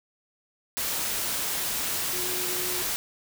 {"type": "tone in noise", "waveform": "sine", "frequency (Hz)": 361.6, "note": "F#4", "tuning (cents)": -40, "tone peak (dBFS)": -36, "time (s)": [2.13, 2.82], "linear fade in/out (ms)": 0, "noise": "white", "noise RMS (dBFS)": -29, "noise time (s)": [0.77, 2.96], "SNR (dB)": -10, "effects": []}